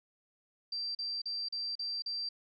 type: tone bursts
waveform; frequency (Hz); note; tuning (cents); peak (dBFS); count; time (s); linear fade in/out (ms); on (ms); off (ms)
sine; 4700; D8; +1; -34; 6; 0.72-2.29; 5; 230; 38
effects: none